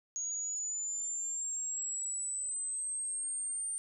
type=linear sweep; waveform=sine; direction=up; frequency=6645 to 8870 Hz; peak=-34 dBFS; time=0.16-3.78 s; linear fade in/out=0 ms; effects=none